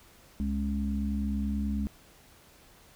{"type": "harmonic tone", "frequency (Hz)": 69.4, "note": "C#2", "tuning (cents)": 3, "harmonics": [1, 3, 4], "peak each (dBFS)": [-31, -30, -39], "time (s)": [0.4, 1.87], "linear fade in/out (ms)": 0, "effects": ["pink hiss -57 dBFS RMS until 2.95 s"]}